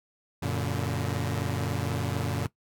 sawtooth chord, Gb augmented, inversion none, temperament equal with one note detuned, 92.5 / 116.54 / 143.48 Hz, Gb2 / Bb2 / D3, 0 / 0 / -40 cents, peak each -28 dBFS, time 0.42-2.47 s, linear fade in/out 10 ms, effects noise-tail reverb RT60 0.1 s tail -18 dB re dry

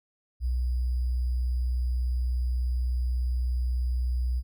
sine tone with sample-and-hold, 61.74 Hz, B1, in tune, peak -24 dBFS, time 0.4-4.43 s, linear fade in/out 50 ms, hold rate 4900 Hz, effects none

